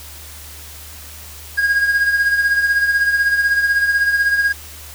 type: tone with tremolo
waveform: triangle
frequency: 1634 Hz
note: G#6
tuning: 29 cents flat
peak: -9 dBFS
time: 1.57-4.53 s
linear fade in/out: 20 ms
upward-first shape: sine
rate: 16 Hz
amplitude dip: 55%
effects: added 75 Hz sine -38 dBFS peak until 4.94 s + white hiss -37 dBFS RMS until 4.94 s